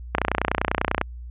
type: click train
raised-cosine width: 0.5 ms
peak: -4 dBFS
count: 27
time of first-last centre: 0.15-1.014 s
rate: 30.1 Hz
effects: added 60 Hz sine -34 dBFS peak until 1.3 s + resampled to 8000 Hz